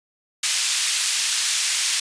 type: band-pass noise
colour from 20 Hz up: white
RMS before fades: -22 dBFS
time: 0.43-2 s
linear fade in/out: 5 ms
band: 2200 to 8200 Hz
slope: 12 dB/octave
effects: resampled to 22050 Hz